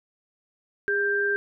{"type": "tone pair together", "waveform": "sine", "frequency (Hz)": [406.3, 1579], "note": ["G#4", "G6"], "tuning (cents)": [-38, 12], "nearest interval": "2 octaves", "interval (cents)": 2350, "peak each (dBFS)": [-26, -23], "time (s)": [0.88, 1.36], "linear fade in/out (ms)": 0, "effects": []}